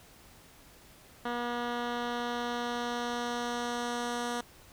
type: tone with low-pass filter sweep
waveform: 10% pulse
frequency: 240.3 Hz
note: B3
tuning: 47 cents flat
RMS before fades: -34 dBFS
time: 1.25-4.41 s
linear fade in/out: 5 ms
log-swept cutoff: 2700 to 8700 Hz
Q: 0.99
effects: pink hiss -56 dBFS RMS until 4.72 s